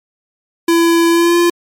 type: tone with pitch glide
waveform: square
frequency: 336 to 345.2 Hz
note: E4 to F4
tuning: +33 to -20 cents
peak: -9 dBFS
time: 0.68-1.5 s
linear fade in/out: 5 ms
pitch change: +47 cents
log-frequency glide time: 1.1-1.37 s
effects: MP3 64 kbps